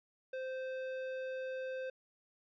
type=tone with hard clipping; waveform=sine; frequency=520 Hz; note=C5; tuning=11 cents flat; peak=-40 dBFS; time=0.33-1.9 s; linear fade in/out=5 ms; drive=15 dB; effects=low-pass 3000 Hz 12 dB/octave